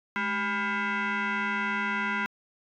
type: tone with frequency modulation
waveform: sine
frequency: 210.9 Hz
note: G#3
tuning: 27 cents sharp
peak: -25 dBFS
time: 0.16-2.26 s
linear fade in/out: 0 ms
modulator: 601 Hz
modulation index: 3.5
effects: tanh soft clip ceiling -22 dBFS